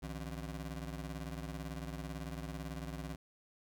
25% pulse ring-modulated tone, 109 Hz, A2, 16 cents flat, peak -34 dBFS, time 0.02-3.16 s, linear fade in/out 10 ms, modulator 45.5 Hz, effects none

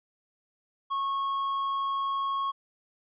sine tone with tanh clipping, 1097 Hz, C#6, 18 cents flat, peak -28 dBFS, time 0.9-2.52 s, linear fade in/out 20 ms, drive 6 dB, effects resampled to 8000 Hz

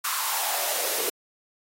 white noise with high-pass filter sweep, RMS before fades -27 dBFS, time 0.04-1.1 s, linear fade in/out 10 ms, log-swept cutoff 1200 to 390 Hz, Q 4.2, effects AAC 48 kbps

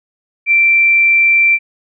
sine tone, 2349 Hz, D7, in tune, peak -7 dBFS, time 0.46-1.59 s, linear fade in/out 50 ms, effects none

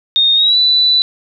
sine tone with pitch glide, 3688 to 3976 Hz, A#7 to B7, -19 to +11 cents, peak -8 dBFS, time 0.16-1.02 s, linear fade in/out 0 ms, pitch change +130 cents, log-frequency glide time 0.35-0.57 s, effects none

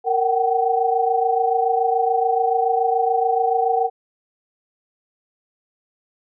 sine tone cluster, 462 / 749 / 776 Hz, A#4 / F#5 / G5, -16 / +21 / -18 cents, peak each -21 / -19 / -22 dBFS, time 0.04-3.9 s, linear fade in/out 50 ms, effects none

